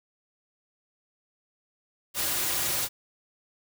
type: noise with comb filter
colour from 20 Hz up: white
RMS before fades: -28 dBFS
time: 2.14-2.89 s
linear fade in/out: 50 ms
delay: 4.5 ms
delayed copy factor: -0.55
effects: none